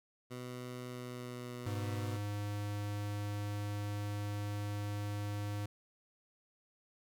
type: tone with pitch glide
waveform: 15% pulse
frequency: 124.5 to 122.5 Hz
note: B2 to B2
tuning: +14 to -14 cents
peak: -36 dBFS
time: 0.3-2.18 s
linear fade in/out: 20 ms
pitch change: -28 cents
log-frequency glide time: 0.84-1.61 s
type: tone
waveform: square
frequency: 103 Hz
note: G#2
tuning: 14 cents flat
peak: -37 dBFS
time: 1.66-5.66 s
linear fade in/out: 5 ms
effects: none